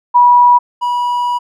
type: tone pair in turn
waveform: sine / triangle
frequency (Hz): 973 / 973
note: B5 / B5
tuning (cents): -26 / -26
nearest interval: unison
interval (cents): 0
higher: neither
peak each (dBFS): -4 / -11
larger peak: first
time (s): 0.14-0.59 / 0.81-1.39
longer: second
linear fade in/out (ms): 20
effects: none